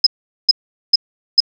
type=tone bursts; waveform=sine; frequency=5080 Hz; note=D#8; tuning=35 cents sharp; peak=-5 dBFS; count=4; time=0.04-1.404 s; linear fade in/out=5 ms; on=26 ms; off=420 ms; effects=none